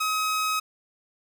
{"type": "tone", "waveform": "sawtooth", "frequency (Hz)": 1270, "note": "D#6", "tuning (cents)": 35, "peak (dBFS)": -20, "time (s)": [0, 0.6], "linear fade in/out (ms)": 10, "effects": []}